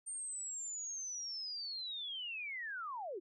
sine linear sweep, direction down, 8830 to 318.2 Hz, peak -40 dBFS, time 0.06-3.2 s, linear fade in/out 20 ms, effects none

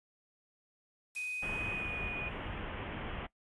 blue noise with exponential decay, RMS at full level -46 dBFS, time 1.15-2.63 s, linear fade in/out 1 ms, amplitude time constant 320 ms
sine tone with pitch glide, 2500 to 2467 Hz, D#7 to D#7, +8 to -15 cents, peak -36 dBFS, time 1.16-2.29 s, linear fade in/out 5 ms, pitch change -23 cents, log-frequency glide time 1.72-1.87 s
pink low-pass noise, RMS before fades -41 dBFS, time 1.42-3.27 s, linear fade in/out 10 ms, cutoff 3200 Hz, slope 96 dB/octave
effects noise-tail reverb RT60 0.1 s tail -20 dB re dry + resampled to 24000 Hz

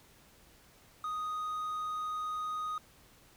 triangle tone, 1245 Hz, D#6, 1 cent sharp, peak -32 dBFS, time 1.04-2.78 s, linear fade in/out 2 ms, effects pink hiss -61 dBFS RMS until 3.36 s

